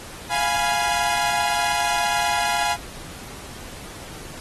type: chord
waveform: sawtooth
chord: F diminished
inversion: none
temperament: equal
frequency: 698.5 / 830.6 / 987.8 Hz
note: F5 / Ab5 / Cb6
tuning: 0 / 0 / 0 cents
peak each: -21 / -19 / -24 dBFS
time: 0.29-2.77 s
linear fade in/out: 50 ms
effects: pink hiss -39 dBFS RMS until 4.4 s + AAC 32 kbps